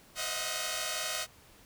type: tone cluster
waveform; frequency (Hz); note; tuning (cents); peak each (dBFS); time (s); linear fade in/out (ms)
5% pulse; 519 / 618 / 640 / 723 / 1512; C5 / D#5 / D#5 / F#5 / F#6; -14 / -12 / +49 / -40 / +37; -32 / -28 / -26 / -27 / -30; 0.15-1.27; 50
effects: pink hiss -58 dBFS RMS until 1.65 s